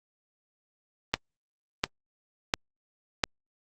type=click train; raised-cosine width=0.2 ms; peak=-5 dBFS; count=4; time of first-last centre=1.14-3.238 s; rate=1.43 Hz; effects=Opus 32 kbps